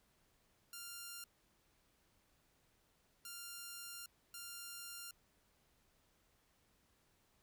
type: tone bursts at uneven times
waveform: 5% pulse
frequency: 1395 Hz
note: F6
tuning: 2 cents flat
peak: -36 dBFS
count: 3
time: 0.73-1.24 / 3.25-4.06 / 4.34-5.11 s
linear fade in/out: 2 ms
effects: pink hiss -75 dBFS RMS until 7.42 s